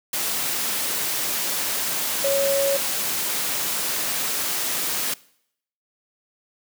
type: tone in noise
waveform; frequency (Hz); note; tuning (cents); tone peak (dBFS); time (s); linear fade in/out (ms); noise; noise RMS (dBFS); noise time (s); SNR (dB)
sine; 554.4; C#5; 0; -19; 2.24-2.77; 5; white; -25; 0.13-5.14; +3
effects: noise-tail reverb RT60 0.7 s tail -22 dB re dry + high-pass 150 Hz 12 dB/octave